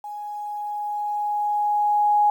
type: tone with level ramp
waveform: sine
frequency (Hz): 832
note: G#5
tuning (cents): +3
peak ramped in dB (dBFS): -31 to -14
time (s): 0.04-2.3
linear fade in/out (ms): 2
effects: 9-bit